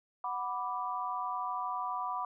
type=chord; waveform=sine; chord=B minor; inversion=second; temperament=equal; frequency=740 / 987.8 / 1174.7 Hz; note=F#5 / B5 / D6; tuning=0 / 0 / 0 cents; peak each=-39 / -36 / -37 dBFS; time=0.24-2.25 s; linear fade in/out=2 ms; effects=none